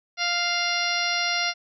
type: harmonic tone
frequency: 698.5 Hz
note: F5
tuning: in tune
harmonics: 1 / 2 / 3 / 4 / 5 / 6 / 7 / 8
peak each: -31 / -30 / -28 / -31 / -34 / -31 / -32 / -31 dBFS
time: 0.17-1.54 s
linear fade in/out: 50 ms
effects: none